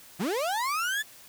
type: linear sweep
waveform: 35% pulse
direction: up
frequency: 146.83 to 1767 Hz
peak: -25 dBFS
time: 0.19-1.03 s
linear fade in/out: 20 ms
effects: white hiss -51 dBFS RMS until 1.28 s